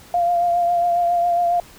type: tone with vibrato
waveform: sine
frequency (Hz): 696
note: F5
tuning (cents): -6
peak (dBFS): -15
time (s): 0.14-1.6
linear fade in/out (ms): 2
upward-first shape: triangle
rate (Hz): 7.3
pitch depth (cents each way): 30
effects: pink hiss -45 dBFS RMS until 1.78 s